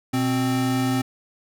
square tone pair together, 123.3 / 260.8 Hz, B2 / C4, -2 / -5 cents, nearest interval octave + minor second, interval 1297 cents, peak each -26 / -22 dBFS, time 0.13-1.02 s, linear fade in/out 10 ms, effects none

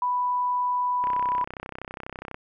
sine tone, 989 Hz, B5, 2 cents sharp, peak -22 dBFS, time 0.02-1.44 s, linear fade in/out 2 ms
click train, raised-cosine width 0.5 ms, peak -20 dBFS, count 43, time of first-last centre 1.04-2.344 s, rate 32.2 Hz
effects none

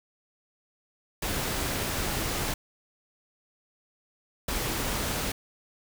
pink noise bursts at uneven times, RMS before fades -30 dBFS, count 2, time 1.22-2.54 / 4.48-5.32 s, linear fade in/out 5 ms, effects none

